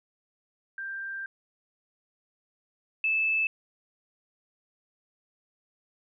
sine tone pair in turn, 1581 / 2623 Hz, G6 / E7, +14 / -9 cents, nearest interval major sixth, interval 877 cents, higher second, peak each -33 / -23 dBFS, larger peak second, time 0.78-1.26 / 3.04-3.47 s, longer first, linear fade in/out 2 ms, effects none

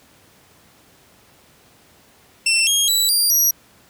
20% pulse tone with pitch steps, 2693 / 3259 / 3943 / 4771 / 5773 Hz, E7 / G#7 / B7 / D8 / F#8, +36 / -33 / -4 / +26 / -44 cents, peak -9 dBFS, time 2.46-3.51 s, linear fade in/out 5 ms, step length 210 ms, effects pink hiss -52 dBFS RMS until 3.89 s + high-pass 80 Hz 12 dB/octave

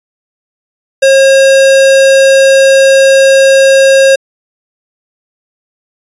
square tone, 540 Hz, C#5, 45 cents flat, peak -3 dBFS, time 1.02-4.16 s, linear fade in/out 10 ms, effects resampled to 22050 Hz

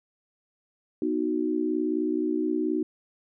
sine chord, B major, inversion none, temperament equal, 246.9 / 311.1 / 370 Hz, B3 / D#4 / F#4, 0 / 0 / 0 cents, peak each -31 / -26 / -29 dBFS, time 1.02-2.83 s, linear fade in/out 2 ms, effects none

